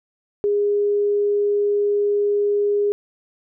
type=tone; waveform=sine; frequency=410 Hz; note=G#4; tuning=22 cents flat; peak=-16 dBFS; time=0.44-2.92 s; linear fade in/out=0 ms; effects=none